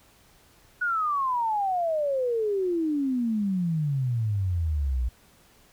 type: exponential sweep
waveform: sine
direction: down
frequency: 1480 to 58.27 Hz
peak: -23 dBFS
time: 0.81-5.09 s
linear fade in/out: 10 ms
effects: pink hiss -58 dBFS RMS until 5.72 s

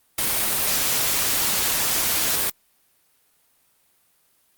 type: noise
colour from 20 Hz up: white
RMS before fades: -22 dBFS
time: 0.18-2.5 s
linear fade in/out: 5 ms
effects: white hiss -63 dBFS RMS until 4.57 s + Opus 32 kbps

